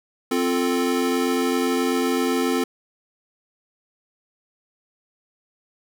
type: chord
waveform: square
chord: F major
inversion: second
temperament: equal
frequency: 261.6 / 349.2 / 440 Hz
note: C4 / F4 / A4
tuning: 0 / 0 / 0 cents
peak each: -23 / -26 / -26 dBFS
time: 0.31-2.64 s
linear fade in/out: 5 ms
effects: none